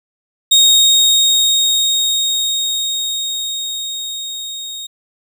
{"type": "tone with level ramp", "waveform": "30% pulse", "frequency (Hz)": 3729, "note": "A#7", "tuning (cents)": 0, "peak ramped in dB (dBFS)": [-4, -23], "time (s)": [0.51, 4.87], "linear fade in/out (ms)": 10, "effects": []}